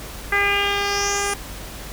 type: tone with low-pass filter sweep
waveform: 10% pulse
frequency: 403 Hz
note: G4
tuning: 48 cents sharp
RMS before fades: -21 dBFS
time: 0.32-1.34 s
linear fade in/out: 5 ms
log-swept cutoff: 1900 to 9300 Hz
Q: 4.1
effects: added 50 Hz sine -37 dBFS peak until 1.92 s + pink hiss -36 dBFS RMS until 1.92 s